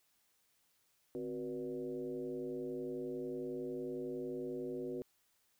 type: tone with frequency modulation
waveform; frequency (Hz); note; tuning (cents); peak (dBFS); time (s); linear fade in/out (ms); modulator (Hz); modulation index
sine; 371.1; F#4; +5; -38; 1.15-5.02; 0; 111; 1.2
effects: white hiss -75 dBFS RMS until 5.59 s